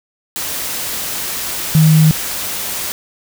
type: tone in noise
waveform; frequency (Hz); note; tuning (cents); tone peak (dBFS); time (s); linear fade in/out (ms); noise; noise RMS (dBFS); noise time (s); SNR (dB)
sine; 156.7; D#3; +13; -6; 1.75-2.11; 0; white; -22; 0.36-2.92; +13
effects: none